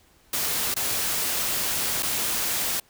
white noise with dropouts, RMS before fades -26 dBFS, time 0.33-2.8 s, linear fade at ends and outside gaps 5 ms, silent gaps 0.742-0.763 / 2.025-2.029 s, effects pink hiss -59 dBFS RMS until 2.89 s

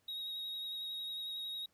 triangle tone with vibrato, 3783 Hz, A#7, 25 cents sharp, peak -38 dBFS, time 0.08-1.66 s, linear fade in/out 5 ms, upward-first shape sine, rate 11 Hz, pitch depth 17 cents each way, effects pink hiss -75 dBFS RMS until 1.73 s + high-pass 60 Hz 12 dB/octave

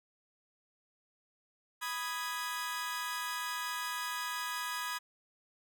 sawtooth chord, G# minor, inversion first, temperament equal, 987.8 / 1244.5 / 1661.2 Hz, B5 / D#6 / G#6, 0 / 0 / 0 cents, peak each -36 / -37 / -36 dBFS, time 1.81-4.99 s, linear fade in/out 20 ms, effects none

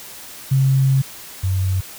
sine tone pair in turn, 134.2 / 94.27 Hz, C3 / F#2, +44 / +33 cents, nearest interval tritone, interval 611 cents, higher first, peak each -12 / -16 dBFS, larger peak first, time 0.51-1.02 / 1.43-1.81 s, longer first, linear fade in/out 10 ms, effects white hiss -37 dBFS RMS until 1.98 s

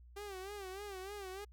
sawtooth tone with vibrato, 392 Hz, G4, in tune, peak -40 dBFS, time 0.16-1.45 s, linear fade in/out 10 ms, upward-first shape sine, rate 3.3 Hz, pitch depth 100 cents each way, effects added 60 Hz sine -55 dBFS peak until 1.52 s

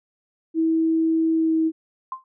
sine tone with pitch glide, 323.9 to 320.9 Hz, E4 to E4, -30 to -46 cents, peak -17 dBFS, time 0.54-1.72 s, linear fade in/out 50 ms, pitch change -16 cents, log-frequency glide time 1.33-1.55 s
sine tone with exponential decay, 1046.5 Hz, C6, in tune, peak -23 dBFS, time 2.12-2.24 s, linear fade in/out 2 ms, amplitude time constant 26 ms
effects none

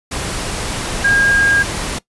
sine tone in noise, 1620 Hz, G#6, 43 cents flat, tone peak -10 dBFS, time 1.04-1.63 s, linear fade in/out 10 ms, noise pink, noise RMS -22 dBFS, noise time 0.11-1.99 s, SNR +9 dB, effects noise-tail reverb RT60 0.1 s tail -20 dB re dry + resampled to 24000 Hz

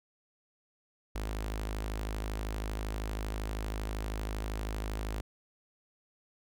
sawtooth tone with notch filter, 52.7 Hz, G#1, 26 cents sharp, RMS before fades -36 dBFS, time 1.15-5.21 s, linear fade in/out 5 ms, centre 140 Hz, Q 1.1, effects none

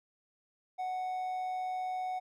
triangle tone with amplitude modulation, 740 Hz, F#5, in tune, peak -30 dBFS, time 0.78-2.2 s, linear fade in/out 20 ms, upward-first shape sine, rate 135 Hz, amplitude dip 25%, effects none

